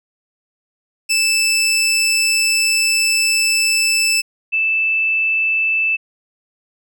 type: tone pair in turn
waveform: 20% pulse / sine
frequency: 2637 / 2637 Hz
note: E7 / E7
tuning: 0 / 0 cents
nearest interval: unison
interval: 0 cents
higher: neither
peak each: -9 / -14 dBFS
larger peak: first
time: 1.09-4.22 / 4.52-5.97 s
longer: first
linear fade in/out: 20 ms
effects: none